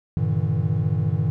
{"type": "chord", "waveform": "triangle", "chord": "E half-diminished seventh", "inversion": "first", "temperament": "equal with one note detuned", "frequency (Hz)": [98, 116.54, 146.83, 161.24], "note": ["G2", "Bb2", "D3", "E3"], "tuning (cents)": [0, 0, 0, -38], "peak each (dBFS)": -23, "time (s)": [0.17, 1.3], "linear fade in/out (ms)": 0, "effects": []}